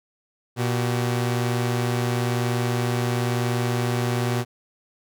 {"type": "tone pair together", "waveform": "sawtooth", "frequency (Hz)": [120, 381], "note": ["B2", "G4"], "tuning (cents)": [-49, -49], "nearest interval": "octave + minor sixth", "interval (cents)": 2000, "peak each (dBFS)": [-18, -26], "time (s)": [0.56, 4.45], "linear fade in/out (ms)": 50, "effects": []}